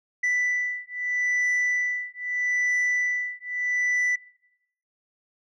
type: beating tone pair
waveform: sine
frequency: 1980 / 1980.79 Hz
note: B6 / B6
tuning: +4 / +5 cents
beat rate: 0.79 Hz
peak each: -24 dBFS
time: 0.23-4.16 s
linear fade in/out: 10 ms
effects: noise-tail reverb RT60 0.8 s tail -21 dB re dry + tanh soft clip ceiling -20 dBFS